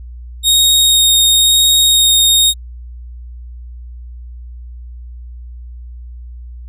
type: tone with vibrato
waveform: sawtooth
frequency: 3729 Hz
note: A#7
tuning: in tune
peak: -5 dBFS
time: 0.43-2.54 s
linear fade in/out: 50 ms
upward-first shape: sine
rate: 0.97 Hz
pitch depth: 9 cents each way
effects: added 60 Hz sine -28 dBFS peak until 6.68 s